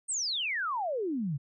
sine exponential sweep, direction down, 8870 to 129.7 Hz, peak -29 dBFS, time 0.08-1.38 s, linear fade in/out 20 ms, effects none

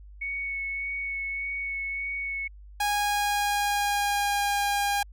sine tone with vibrato, 2217 Hz, C#7, in tune, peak -29 dBFS, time 0.21-2.48 s, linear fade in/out 10 ms, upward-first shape sine, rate 1.7 Hz, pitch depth 12 cents each way
sawtooth tone with pitch glide, 823 to 809.8 Hz, G#5 to G#5, -16 to -44 cents, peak -20 dBFS, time 2.8-5.03 s, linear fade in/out 5 ms, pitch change -28 cents, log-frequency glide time 2.94-4.57 s
effects added 50 Hz sine -44 dBFS peak until 5.12 s

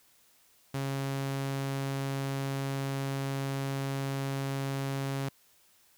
sawtooth tone, 136.8 Hz, C#3, 23 cents flat, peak -27 dBFS, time 0.74-5.29 s, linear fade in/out 5 ms, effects white hiss -64 dBFS RMS until 5.97 s

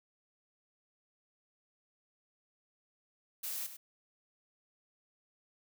blue noise with echo, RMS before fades -39 dBFS, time 3.43-3.67 s, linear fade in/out 10 ms, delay 100 ms, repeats 1, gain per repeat -10 dB, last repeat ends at 3.77 s, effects none

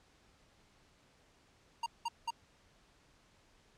square tone bursts, 932.3 Hz, A#5, in tune, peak -34 dBFS, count 3, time 1.83-2.306 s, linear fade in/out 5 ms, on 32 ms, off 190 ms, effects pink hiss -67 dBFS RMS until 3.77 s + low-pass 7000 Hz 12 dB/octave

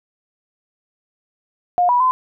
sine tone with pitch steps, 712 / 977 / 1023 Hz, F5 / B5 / C6, +33 / -19 / -39 cents, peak -12 dBFS, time 1.78-2.11 s, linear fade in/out 0 ms, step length 110 ms, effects none

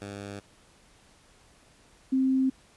10% pulse / sine tone pair in turn, 100.7 / 263.2 Hz, G2 / C4, +47 / +10 cents, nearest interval octave + perfect fourth, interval 1663 cents, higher second, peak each -29 / -21 dBFS, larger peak second, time 0.01-0.4 / 2.12-2.5 s, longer first, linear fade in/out 10 ms, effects pink hiss -59 dBFS RMS until 2.76 s + resampled to 24000 Hz

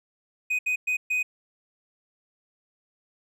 triangle tone bursts at uneven times, 2499 Hz, D#7, 7 cents sharp, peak -21 dBFS, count 4, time 0.5-0.59 / 0.66-0.76 / 0.87-0.97 / 1.1-1.23 s, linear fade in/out 10 ms, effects none

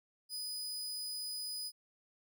sawtooth tone, 4978 Hz, D#8, in tune, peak -36 dBFS, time 0.29-1.72 s, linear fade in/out 50 ms, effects none

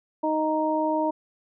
harmonic tone, 311.1 Hz, D#4, in tune, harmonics 1 / 2 / 3, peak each -26 / -26 / -26 dBFS, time 0.23-1.11 s, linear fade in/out 10 ms, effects none

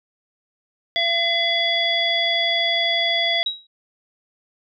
harmonic tone, 678 Hz, E5, 49 cents sharp, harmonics 1 / 3 / 5 / 7, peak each -25 / -23 / -20 / -30 dBFS, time 0.96-3.43 s, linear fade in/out 0 ms
sine tone with exponential decay, 3844 Hz, B7, 48 cents flat, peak -17 dBFS, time 3.46-3.67 s, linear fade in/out 5 ms, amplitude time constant 44 ms
effects none

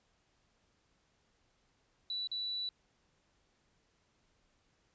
sine tone with dropouts, 3951 Hz, B7, in tune, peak -35 dBFS, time 2.1-2.69 s, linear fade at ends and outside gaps 2 ms, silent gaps 2.273-2.315 s, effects pink hiss -74 dBFS RMS until 4.94 s + resampled to 16000 Hz

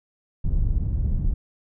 pink low-pass noise, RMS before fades -22 dBFS, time 0.44-1.34 s, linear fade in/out 5 ms, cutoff 100 Hz, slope 12 dB/octave, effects none

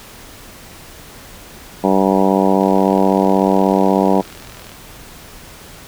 harmonic tone, 96.3 Hz, G2, 30 cents flat, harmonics 2 / 3 / 4 / 5 / 6 / 7 / 8 / 9 / 10, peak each -16 / -18 / -19 / -20 / -21 / -21 / -22 / -23 / -23 dBFS, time 1.83-4.22 s, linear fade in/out 20 ms
click train, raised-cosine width 0.2 ms, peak -20 dBFS, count 87, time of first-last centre 2.61-4.718 s, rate 40.8 Hz
effects pink hiss -38 dBFS RMS until 5.87 s

